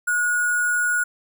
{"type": "tone with sample-and-hold", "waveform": "sine", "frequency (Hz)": 1452, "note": "F#6", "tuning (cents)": -33, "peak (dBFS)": -18, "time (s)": [0.07, 1.04], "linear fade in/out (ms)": 10, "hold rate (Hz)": 8820, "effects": []}